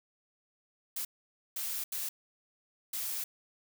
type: noise bursts at uneven times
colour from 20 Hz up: blue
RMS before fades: -36 dBFS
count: 4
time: 0.96-1.05 / 1.56-1.84 / 1.92-2.09 / 2.93-3.24 s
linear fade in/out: 5 ms
effects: none